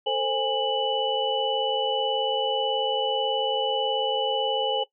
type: tone cluster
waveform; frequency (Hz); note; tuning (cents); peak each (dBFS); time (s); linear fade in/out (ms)
sine; 446.7 / 525 / 824 / 2969; A4 / C5 / G#5 / F#7; +26 / +6 / -14 / +5; -28; 0.06-4.84; 10
effects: noise-tail reverb RT60 0.1 s tail -18 dB re dry